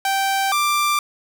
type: tone pair in turn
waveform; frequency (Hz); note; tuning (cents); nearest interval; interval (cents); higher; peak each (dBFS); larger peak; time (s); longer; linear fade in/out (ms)
sawtooth; 780 / 1181.2; G5 / D6; -9 / +10; perfect fifth; 719; second; -14 / -13; second; 0.05-0.52 / 0.52-0.99; neither; 2
effects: none